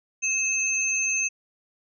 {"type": "tone pair together", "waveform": "sine", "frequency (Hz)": [2600, 6307], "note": ["E7", "G8"], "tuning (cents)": [-24, 10], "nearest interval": "octave + minor third", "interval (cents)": 1534, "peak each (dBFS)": -25, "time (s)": [0.22, 1.29], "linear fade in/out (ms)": 20, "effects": []}